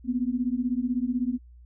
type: beating tone pair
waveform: sine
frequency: 240 / 256 Hz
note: B3 / C4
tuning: -49 / -38 cents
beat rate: 16 Hz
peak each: -27 / -27 dBFS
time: 0.04-1.39 s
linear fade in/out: 50 ms
effects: added 60 Hz sine -47 dBFS peak until 1.65 s